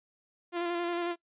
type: tone with vibrato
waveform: sawtooth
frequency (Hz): 345.8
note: F4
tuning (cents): -17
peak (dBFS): -26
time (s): 0.52-1.16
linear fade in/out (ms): 50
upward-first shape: square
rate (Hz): 11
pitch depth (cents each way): 18
effects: noise-tail reverb RT60 0.1 s tail -23 dB re dry + resampled to 8000 Hz